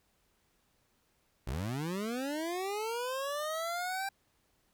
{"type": "linear sweep", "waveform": "25% pulse", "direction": "up", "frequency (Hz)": [54.1, 791], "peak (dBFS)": -30, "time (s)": [1.47, 4.09], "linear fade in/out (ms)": 5, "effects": ["pink hiss -73 dBFS RMS until 4.73 s"]}